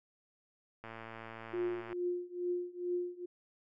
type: click train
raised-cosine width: 0.5 ms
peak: -31 dBFS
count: 124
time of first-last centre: 0.84-1.928 s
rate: 113 Hz
type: tone with tremolo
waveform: sine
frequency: 354.8 Hz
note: F4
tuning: 27 cents sharp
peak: -30 dBFS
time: 1.53-3.26 s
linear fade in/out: 10 ms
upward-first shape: triangle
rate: 2.3 Hz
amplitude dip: 95%
effects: none